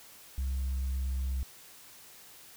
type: tone with pitch glide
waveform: sine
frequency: 66 to 65.54 Hz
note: C2 to C2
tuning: +16 to +4 cents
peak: -27 dBFS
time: 0.38-1.43 s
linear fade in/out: 0 ms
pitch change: -12 cents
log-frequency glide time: 0.61-0.83 s
effects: tanh soft clip ceiling -28 dBFS + white hiss -53 dBFS RMS until 2.56 s